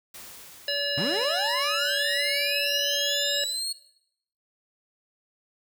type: noise with exponential decay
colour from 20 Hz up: white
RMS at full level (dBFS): -42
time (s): 0.14-3.09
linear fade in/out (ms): 5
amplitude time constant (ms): 640
type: harmonic tone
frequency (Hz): 572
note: D5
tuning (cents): -46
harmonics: 1 / 3 / 5 / 7 / 9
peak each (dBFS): -31 / -31 / -31 / -31 / -31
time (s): 0.68-3.44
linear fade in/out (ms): 2
type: linear sweep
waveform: 30% pulse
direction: up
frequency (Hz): 114 to 4353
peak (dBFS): -25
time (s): 0.97-3.73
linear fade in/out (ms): 10
effects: noise-tail reverb RT60 0.7 s tail -17 dB re dry